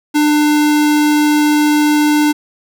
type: tone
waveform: square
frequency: 298.8 Hz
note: D4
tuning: 30 cents sharp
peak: -10 dBFS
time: 0.14-2.33 s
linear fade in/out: 20 ms
effects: none